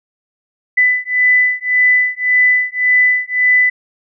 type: beating tone pair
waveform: sine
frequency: 1996 / 1997.8 Hz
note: B6 / B6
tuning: +18 / +19 cents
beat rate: 1.8 Hz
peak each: -13 dBFS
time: 0.77-3.7 s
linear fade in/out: 10 ms
effects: none